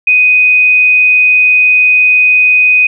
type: tone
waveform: sine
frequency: 2497 Hz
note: D#7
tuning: 6 cents sharp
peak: -4 dBFS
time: 0.07-2.87 s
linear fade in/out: 5 ms
effects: none